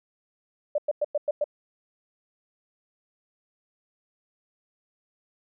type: tone bursts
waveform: sine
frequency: 591 Hz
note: D5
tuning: 11 cents sharp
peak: -21 dBFS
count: 6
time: 0.75-1.442 s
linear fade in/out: 5 ms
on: 32 ms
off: 100 ms
effects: none